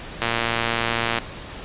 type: click train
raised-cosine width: 0.3 ms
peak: -5 dBFS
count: 113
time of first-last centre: 0.22-1.186 s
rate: 116 Hz
effects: pink hiss -36 dBFS RMS until 1.64 s + resampled to 8000 Hz